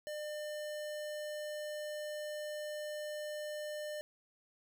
square tone, 600 Hz, D5, 37 cents sharp, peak -40 dBFS, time 0.07-4.01 s, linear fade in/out 0 ms, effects none

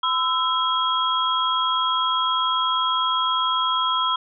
sine tone cluster, 1015 / 1322 / 3286 Hz, B5 / E6 / G#7, +47 / +5 / -19 cents, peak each -23 / -23 / -24 dBFS, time 0.03-4.16 s, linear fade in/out 5 ms, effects none

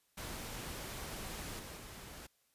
pink noise with level steps, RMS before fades -44 / -48 / -50 dBFS, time 0.17-2.27 s, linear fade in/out 10 ms, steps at 1.59 / 1.77 s, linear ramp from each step 5 ms, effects white hiss -75 dBFS RMS until 2.54 s + resampled to 32000 Hz

